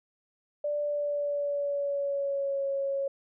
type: tone with pitch glide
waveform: sine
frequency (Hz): 587.3 to 551.1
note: D5 to C#5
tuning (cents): 0 to -10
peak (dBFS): -27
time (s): 0.64-3.08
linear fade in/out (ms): 5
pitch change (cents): -110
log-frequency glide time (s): 0.8-2.65
effects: none